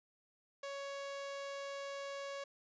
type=tone; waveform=sawtooth; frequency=557 Hz; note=C#5; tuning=8 cents sharp; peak=-38 dBFS; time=0.63-2.44 s; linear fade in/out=5 ms; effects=resampled to 16000 Hz